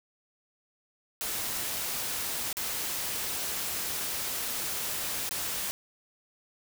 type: noise with dropouts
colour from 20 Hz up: white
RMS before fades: -33 dBFS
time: 1.21-5.71 s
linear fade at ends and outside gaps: 0 ms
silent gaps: 2.528-2.569 / 5.292-5.31 s
effects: none